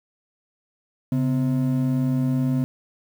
triangle ring-modulated tone, 196 Hz, G3, in tune, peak -14 dBFS, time 1.12-2.64 s, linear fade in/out 0 ms, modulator 59.1 Hz, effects 8-bit

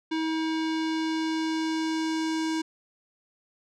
square tone with low-pass filter sweep, 319.5 Hz, D#4, 46 cents sharp, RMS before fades -28 dBFS, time 0.11-2.62 s, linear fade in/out 10 ms, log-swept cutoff 3900 to 6500 Hz, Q 1.4, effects none

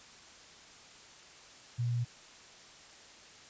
sine tone, 120 Hz, B2, 49 cents flat, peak -29 dBFS, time 1.78-2.05 s, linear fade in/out 20 ms, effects white hiss -54 dBFS RMS until 3.49 s + resampled to 16000 Hz

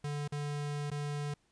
square tone with dropouts, 146 Hz, D3, 10 cents flat, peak -35 dBFS, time 0.04-1.34 s, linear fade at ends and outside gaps 5 ms, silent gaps 0.278-0.321 / 0.903-0.914 s, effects pink hiss -73 dBFS RMS until 1.51 s + resampled to 22050 Hz

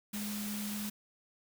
sine tone in noise, 208 Hz, G#3, 3 cents sharp, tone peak -37 dBFS, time 0.13-0.9 s, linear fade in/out 10 ms, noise white, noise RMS -42 dBFS, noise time 0.13-0.9 s, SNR +2 dB, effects none

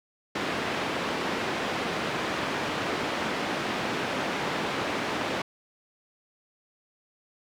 pink band-pass noise, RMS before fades -30 dBFS, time 0.35-5.42 s, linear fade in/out 5 ms, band 220 to 3100 Hz, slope 12 dB/octave, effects none

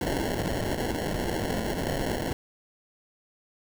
blue noise with sample-and-hold, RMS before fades -29 dBFS, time 0.01-2.33 s, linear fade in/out 0 ms, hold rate 1225 Hz, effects none

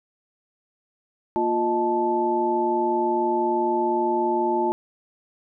sine tone cluster, 233.8 / 351.4 / 621 / 874 Hz, A#3 / F4 / D#5 / A5, +5 / +11 / -3 / -12 cents, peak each -30 / -23 / -30 / -23 dBFS, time 1.36-4.72 s, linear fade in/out 0 ms, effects none

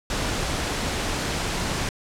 pink noise, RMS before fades -26 dBFS, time 0.1-1.89 s, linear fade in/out 2 ms, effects low-pass 8000 Hz 12 dB/octave

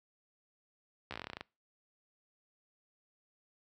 slowing click train, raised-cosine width 0.3 ms, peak -24 dBFS, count 13, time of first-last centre 1.11-1.409 s, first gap 14 ms, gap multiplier 1.1, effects noise-tail reverb RT60 0.3 s tail -25 dB re dry + high-pass 60 Hz 12 dB/octave

